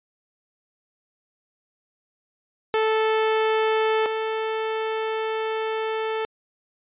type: tone pair in turn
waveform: sawtooth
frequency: 438.8 / 440.7 Hz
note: A4 / A4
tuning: -5 / +3 cents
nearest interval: unison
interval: 8 cents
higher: second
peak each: -15 / -20 dBFS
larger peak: first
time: 2.74-4.06 / 4.06-6.25 s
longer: second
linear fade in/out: 0 ms
effects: resampled to 8000 Hz